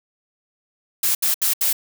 blue noise bursts, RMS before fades -19 dBFS, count 4, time 1.03-1.729 s, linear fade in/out 5 ms, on 120 ms, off 73 ms, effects none

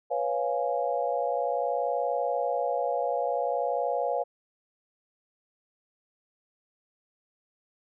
sine chord, C# dominant seventh, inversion third, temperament equal, 493.9 / 554.4 / 698.5 / 830.6 Hz, B4 / C#5 / E#5 / G#5, 0 / 0 / 0 / 0 cents, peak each -31 / -30 / -30 / -33 dBFS, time 0.1-4.24 s, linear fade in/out 20 ms, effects none

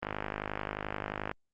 click train, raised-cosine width 0.5 ms, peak -18 dBFS, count 67, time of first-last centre 0.03-1.314 s, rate 51.4 Hz, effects Opus 32 kbps

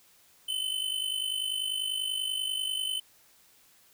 square tone with amplitude modulation, 3043 Hz, F#7, 48 cents sharp, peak -27 dBFS, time 0.48-3 s, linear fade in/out 10 ms, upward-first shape sine, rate 50.2 Hz, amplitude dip 65%, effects white hiss -61 dBFS RMS until 3.93 s

